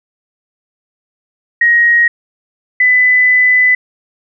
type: tone pair in turn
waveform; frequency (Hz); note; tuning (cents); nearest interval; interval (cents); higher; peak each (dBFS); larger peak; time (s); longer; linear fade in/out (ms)
sine; 1884 / 2001; A#6 / B6; +18 / +22; minor second; 104; second; -6; neither; 1.61-2.08 / 2.8-3.75; second; 5
effects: none